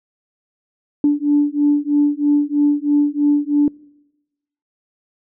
sine beating tone pair, 290 / 293.1 Hz, D4 / D4, -22 / -3 cents, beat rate 3.1 Hz, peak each -15 dBFS, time 1.04-3.68 s, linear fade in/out 2 ms, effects noise-tail reverb RT60 1.0 s tail -25 dB re dry + tanh soft clip ceiling -5 dBFS

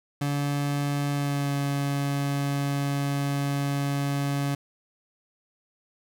30% pulse tone with pitch glide, 143.1 to 141.05 Hz, D3 to C#3, -45 to +30 cents, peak -22 dBFS, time 0.21-4.55 s, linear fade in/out 5 ms, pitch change -25 cents, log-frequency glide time 1.12-1.54 s, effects none

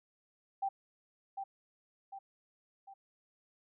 sine tone with echo, 784 Hz, G5, in tune, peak -31 dBFS, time 0.62-0.69 s, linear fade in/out 10 ms, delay 750 ms, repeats 3, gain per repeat -6 dB, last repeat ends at 2.94 s, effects none

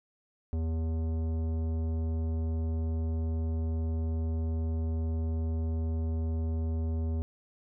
triangle tone with tanh clipping, 80.8 Hz, E2, 34 cents flat, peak -30 dBFS, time 0.53-7.22 s, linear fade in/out 0 ms, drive 18 dB, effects none

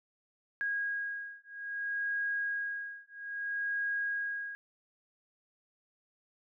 sine beating tone pair, 1639 / 1639.61 Hz, G#6 / G#6, -23 / -23 cents, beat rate 0.61 Hz, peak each -36 / -36 dBFS, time 0.61-4.55 s, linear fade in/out 0 ms, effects none

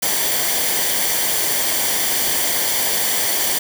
white noise with comb filter, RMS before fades -19 dBFS, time 0.02-3.59 s, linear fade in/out 10 ms, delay 0.76 ms, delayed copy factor -0.55, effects none

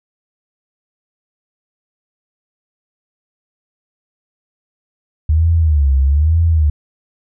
sine tone with vibrato, 74.8 Hz, D2, 32 cents sharp, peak -9 dBFS, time 5.29-6.7 s, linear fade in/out 5 ms, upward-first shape sine, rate 1.1 Hz, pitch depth 190 cents each way, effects none

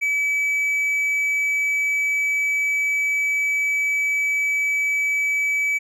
triangle tone, 2292 Hz, D7, 43 cents flat, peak -17 dBFS, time 0.01-5.79 s, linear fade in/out 20 ms, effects none

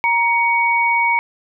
sine tone pair together, 939 / 2241 Hz, A#5 / C#7, +12 / +18 cents, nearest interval octave + minor third, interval 1506 cents, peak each -16 dBFS, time 0.04-1.19 s, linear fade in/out 0 ms, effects none

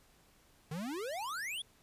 square exponential sweep, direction up, 144.7 to 3520 Hz, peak -38 dBFS, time 0.71-1.62 s, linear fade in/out 5 ms, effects pink hiss -66 dBFS RMS until 1.82 s + resampled to 32000 Hz

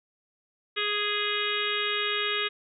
harmonic tone, 415.3 Hz, G#4, in tune, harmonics 1 / 3 / 4 / 5 / 6 / 7 / 8 / 9, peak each -34 / -34 / -34 / -34 / -34 / -34 / -34 / -34 dBFS, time 0.76-2.49 s, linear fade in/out 20 ms, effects none

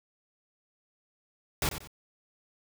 pink noise with echo, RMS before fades -28 dBFS, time 1.62-1.69 s, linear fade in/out 2 ms, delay 92 ms, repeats 2, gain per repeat -10 dB, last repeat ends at 1.874 s, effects none

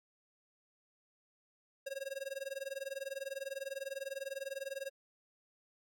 square tone with tremolo, 544 Hz, C#5, 33 cents flat, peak -37 dBFS, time 1.86-4.9 s, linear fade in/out 10 ms, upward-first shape sine, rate 20 Hz, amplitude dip 95%, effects none

